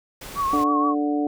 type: noise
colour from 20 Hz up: pink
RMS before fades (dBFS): -37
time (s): 0.21-0.64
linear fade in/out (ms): 5
type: tone with vibrato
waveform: sine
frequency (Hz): 1108.7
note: C#6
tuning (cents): 0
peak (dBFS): -20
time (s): 0.35-0.95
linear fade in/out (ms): 50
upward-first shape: triangle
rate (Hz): 6.3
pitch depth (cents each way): 62
type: harmonic tone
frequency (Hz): 146.83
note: D3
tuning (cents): 0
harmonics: 2 / 3 / 4 / 5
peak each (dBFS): -21 / -30 / -33 / -29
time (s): 0.53-1.27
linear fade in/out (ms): 2
effects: none